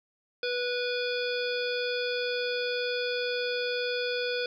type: harmonic tone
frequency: 491 Hz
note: B4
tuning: 10 cents flat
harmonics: 1 / 3 / 5 / 7 / 9 / 10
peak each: -30 / -35 / -37 / -38 / -40 / -40 dBFS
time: 0.43-4.46 s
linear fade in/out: 2 ms
effects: 11-bit